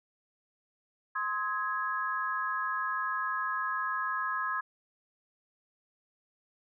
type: chord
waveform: sine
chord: Ab major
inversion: first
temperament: equal with one note detuned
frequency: 1046.5 / 1272.9 / 1661.2 Hz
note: C6 / Eb6 / Ab6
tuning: 0 / +39 / 0 cents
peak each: -34 dBFS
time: 1.15-4.61 s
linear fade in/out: 10 ms
effects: none